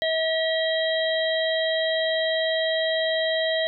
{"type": "harmonic tone", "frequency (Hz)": 643, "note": "E5", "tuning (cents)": -43, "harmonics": [1, 3, 5, 6], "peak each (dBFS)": [-23, -28, -30, -31], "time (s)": [0.02, 3.67], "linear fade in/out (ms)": 0, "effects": []}